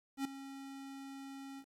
square tone with ADSR envelope, 272.7 Hz, C#4, 28 cents flat, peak -33 dBFS, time 0.17-1.65 s, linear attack 80 ms, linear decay 4 ms, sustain -14 dB, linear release 67 ms, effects resampled to 32000 Hz + 11-bit

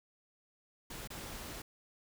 pink noise with dropouts, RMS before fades -45 dBFS, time 0.9-1.62 s, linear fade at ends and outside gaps 5 ms, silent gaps 1.075-1.102 s, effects none

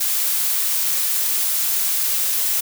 blue noise, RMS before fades -20 dBFS, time 0-2.61 s, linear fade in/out 10 ms, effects none

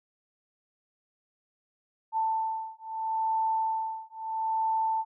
sine beating tone pair, 887 / 887.76 Hz, A5 / A5, +14 / +15 cents, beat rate 0.76 Hz, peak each -30 / -30 dBFS, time 2.12-5.05 s, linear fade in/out 50 ms, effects none

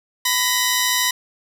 10% pulse tone pair together, 1001 / 1888.5 Hz, B5 / A#6, +23 / +22 cents, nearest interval major seventh, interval 1099 cents, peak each -11 dBFS, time 0.25-1.11 s, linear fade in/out 5 ms, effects none

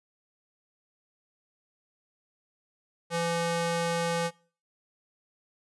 square tone with high-pass filter, 169 Hz, E3, 43 cents sharp, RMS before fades -29 dBFS, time 3.1-4.31 s, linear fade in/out 50 ms, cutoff 350 Hz, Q 0.92, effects noise-tail reverb RT60 0.4 s tail -21 dB re dry + resampled to 24000 Hz

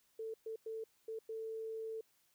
sine tone bursts at uneven times, 444.7 Hz, A4, 18 cents sharp, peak -40 dBFS, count 5, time 0.19-0.34 / 0.46-0.56 / 0.66-0.84 / 1.08-1.19 / 1.29-2.01 s, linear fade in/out 5 ms, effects white hiss -74 dBFS RMS until 2.34 s

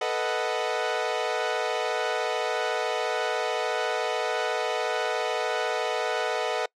sawtooth chord, B dominant seventh, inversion third, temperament equal, 440 / 493.9 / 622.3 / 740 Hz, A4 / B4 / D#5 / F#5, 0 / 0 / 0 / 0 cents, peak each -27 dBFS, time 0.01-6.66 s, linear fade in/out 5 ms, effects noise-tail reverb RT60 0.1 s tail -25 dB re dry + low-pass 5000 Hz 12 dB/octave

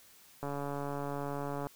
click train, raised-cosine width 1 ms, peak -24 dBFS, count 177, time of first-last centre 0.43-1.669 s, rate 142 Hz, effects white hiss -59 dBFS RMS until 1.75 s

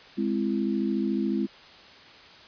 sine chord, Ab augmented, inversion none, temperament equal with one note detuned, 207.7 / 261.6 / 335.4 Hz, Ab3 / C4 / E4, 0 / 0 / +30 cents, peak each -27 / -29 / -29 dBFS, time 0.17-1.47 s, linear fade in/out 20 ms, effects white hiss -49 dBFS RMS until 2.47 s + resampled to 11025 Hz

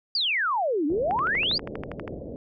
sine exponential two-way sweep, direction down then up, 4899 to 277.2 to 4899 Hz, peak -22 dBFS, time 0.15-1.58 s, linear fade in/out 2 ms, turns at 0.86 s
white low-pass noise, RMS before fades -37 dBFS, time 0.9-2.36 s, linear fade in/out 0 ms, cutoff 580 Hz, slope 48 dB/octave
click train, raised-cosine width 0.5 ms, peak -19 dBFS, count 13, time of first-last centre 1.11-2.078 s, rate 12.4 Hz
effects none

